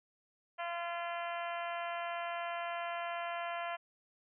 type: harmonic tone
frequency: 343 Hz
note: F4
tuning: 31 cents flat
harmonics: 2 / 3 / 4 / 5 / 6 / 7 / 8 / 9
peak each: -39 / -43 / -45 / -47 / -49 / -50 / -51 / -52 dBFS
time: 0.58-3.77 s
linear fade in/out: 20 ms
effects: none